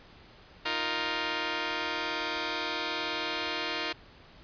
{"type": "chord", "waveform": "5% pulse", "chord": "Eb suspended second", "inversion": "none", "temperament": "just", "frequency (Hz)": [311.1, 350, 466.7], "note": ["Eb4", "F4", "Bb4"], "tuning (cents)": [0, 4, 2], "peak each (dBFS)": -23, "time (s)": [0.65, 3.93], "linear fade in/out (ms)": 10, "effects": ["pink hiss -54 dBFS RMS until 4.43 s", "resampled to 11025 Hz"]}